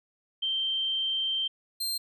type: tone pair in turn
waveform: sine / sawtooth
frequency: 3136 / 4170 Hz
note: G7 / C8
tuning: 0 / -7 cents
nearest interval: perfect fourth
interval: 493 cents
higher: second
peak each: -26 dBFS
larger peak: neither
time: 0.42-1.48 / 1.8-1.98 s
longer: first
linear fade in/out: 10 ms
effects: none